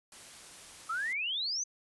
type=noise; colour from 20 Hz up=white; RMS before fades=-50 dBFS; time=0.12-1.13 s; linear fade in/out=2 ms
type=exponential sweep; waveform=sine; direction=up; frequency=1254 to 6360 Hz; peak=-31 dBFS; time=0.89-1.64 s; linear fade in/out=10 ms
effects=resampled to 24000 Hz